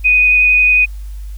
sine tone with vibrato, 2489 Hz, D#7, in tune, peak -7 dBFS, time 0.04-0.86 s, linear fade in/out 20 ms, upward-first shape triangle, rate 11 Hz, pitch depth 12 cents each way, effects added 50 Hz sine -24 dBFS peak until 1.37 s + white hiss -49 dBFS RMS until 1.37 s

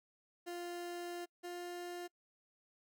30% pulse tone pair in turn, 349.2 / 352 Hz, F4 / F4, 0 / +14 cents, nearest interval unison, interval 14 cents, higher second, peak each -39 / -40 dBFS, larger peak first, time 0.46-1.26 / 1.43-2.08 s, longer first, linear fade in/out 20 ms, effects noise-tail reverb RT60 0.1 s tail -26 dB re dry

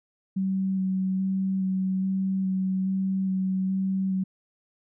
sine tone with vibrato, 189.9 Hz, F#3, 45 cents sharp, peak -23 dBFS, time 0.36-4.24 s, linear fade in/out 10 ms, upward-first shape square, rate 1.2 Hz, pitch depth 11 cents each way, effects none

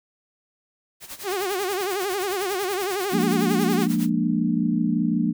white noise with tremolo, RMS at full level -35 dBFS, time 1-4.1 s, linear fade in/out 50 ms, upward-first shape sine, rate 10 Hz, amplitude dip 80%
sawtooth tone with vibrato, 385.1 Hz, G4, 31 cents flat, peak -20 dBFS, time 1.23-3.88 s, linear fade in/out 50 ms, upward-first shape sine, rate 11 Hz, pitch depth 130 cents each way
sine chord, Bb dominant seventh, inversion second, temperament equal with one note detuned, 174.61 / 207.7 / 233.1 / 295.7 Hz, F3 / Ab3 / Bb3 / D4, 0 / 0 / 0 / +12 cents, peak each -25 / -26 / -23 / -26 dBFS, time 3.12-5.33 s, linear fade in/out 20 ms
effects none

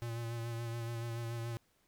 square tone with vibrato, 116.54 Hz, A#2, in tune, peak -38 dBFS, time 0.02-1.57 s, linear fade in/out 0 ms, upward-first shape sine, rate 7 Hz, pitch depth 28 cents each way, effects pink hiss -73 dBFS RMS until 1.87 s

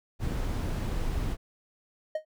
brown noise, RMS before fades -30 dBFS, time 0.19-1.37 s, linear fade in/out 50 ms
triangle tone with exponential decay, 622.3 Hz, D#5, in tune, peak -22 dBFS, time 2.15-2.25 s, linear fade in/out 5 ms, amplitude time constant 20 ms
effects none

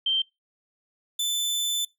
sine / sawtooth tone pair in turn, 3136 / 3520 Hz, G7 / A7, 0 / 0 cents, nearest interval major second, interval 200 cents, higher second, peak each -21 dBFS, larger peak neither, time 0.06-0.22 / 1.19-1.85 s, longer second, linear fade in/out 5 ms, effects noise-tail reverb RT60 0.2 s tail -23 dB re dry

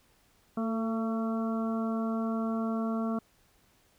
harmonic tone with a mistuned harmonic, 225.3 Hz, A3, 41 cents sharp, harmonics 1 / 2 / 3 / 4 / 5 / 6, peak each -29 / -39 / -38 / -51 / -41 / -43 dBFS, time 0.57-3.19 s, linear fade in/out 5 ms, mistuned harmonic 2, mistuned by -29 cents, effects pink hiss -66 dBFS RMS until 3.98 s

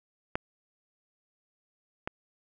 clicks, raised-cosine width 0.5 ms, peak -13 / -17 dBFS, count 2, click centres 0.355 / 2.075 s, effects none

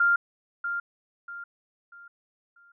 sine tone with echo, 1396.9 Hz, F6, in tune, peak -18 dBFS, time 0-0.16 s, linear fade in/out 5 ms, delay 640 ms, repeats 4, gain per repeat -9 dB, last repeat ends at 2.72 s, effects none

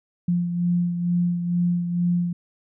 sine beating tone pair, 174.61 / 176.81 Hz, F3 / F3, 0 / +22 cents, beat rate 2.2 Hz, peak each -20 / -29 dBFS, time 0.28-2.33 s, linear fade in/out 5 ms, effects none

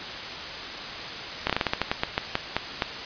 slowing click train, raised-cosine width 0.3 ms, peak -6 dBFS, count 14, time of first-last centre 1.47-2.822 s, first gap 26 ms, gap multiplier 1.21, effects white hiss -34 dBFS RMS until 3.05 s + resampled to 11025 Hz

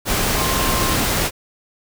sine tone in noise, 1056 Hz, C6, 16 cents sharp, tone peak -25 dBFS, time 0.35-0.97 s, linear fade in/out 50 ms, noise pink, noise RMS -19 dBFS, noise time 0.05-1.31 s, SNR -9 dB, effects none

